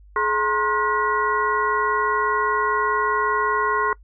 sine tone cluster, 425.5 / 941 / 1066 / 1444 / 1930 Hz, G#4 / A#5 / C6 / F#6 / B6, +42 / +16 / +32 / -43 / -40 cents, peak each -25 / -29 / -21 / -25 / -29 dBFS, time 0.16-3.93 s, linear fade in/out 2 ms, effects noise-tail reverb RT60 0.1 s tail -23 dB re dry + added 50 Hz sine -45 dBFS peak until 4.03 s

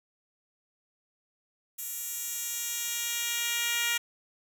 10% pulse tone with high-pass filter sweep, 471.7 Hz, A#4, 20 cents sharp, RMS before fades -32 dBFS, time 1.78-3.98 s, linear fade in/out 10 ms, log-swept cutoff 9800 to 2200 Hz, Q 0.85, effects none

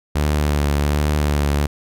sawtooth tone with vibrato, 73.42 Hz, D2, in tune, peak -12 dBFS, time 0.15-1.67 s, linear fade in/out 10 ms, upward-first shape triangle, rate 1.3 Hz, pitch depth 38 cents each way, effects none

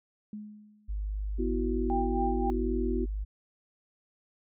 sine tone with exponential decay, 210.5 Hz, G#3, 24 cents sharp, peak -35 dBFS, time 0.33-1.12 s, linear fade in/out 2 ms, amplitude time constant 170 ms
sine tone, 51 Hz, G#1, 31 cents flat, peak -30 dBFS, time 0.88-3.25 s, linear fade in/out 20 ms
sine chord, B suspended fourth, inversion none, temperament just, 246.9 / 329.3 / 370.4 Hz, B3 / E4 / F#4, 0 / -2 / +2 cents, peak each -32 / -34 / -32 dBFS, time 1.38-3.06 s, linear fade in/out 20 ms
sine tone with tremolo, 793 Hz, G5, 20 cents sharp, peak -28 dBFS, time 1.9-2.5 s, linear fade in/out 0 ms, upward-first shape sine, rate 3.7 Hz, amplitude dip 70%
effects none

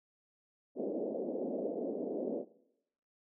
white band-pass noise, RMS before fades -37 dBFS, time 0.75-2.45 s, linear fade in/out 50 ms, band 210 to 590 Hz, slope 48 dB/octave, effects noise-tail reverb RT60 0.8 s tail -19 dB re dry

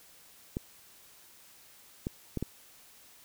clicks, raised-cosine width 3 ms, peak -19 dBFS, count 4, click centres 0.569 / 2.069 / 2.373 / 2.426 s, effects white hiss -57 dBFS RMS until 3.24 s

